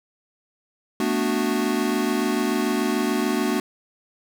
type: chord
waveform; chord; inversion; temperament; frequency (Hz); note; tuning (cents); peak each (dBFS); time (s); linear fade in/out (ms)
square; B minor seventh; third; equal; 220 / 246.9 / 293.7 / 370; A3 / B3 / D4 / F#4; 0 / 0 / 0 / 0; -27; 1-3.6; 2
effects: none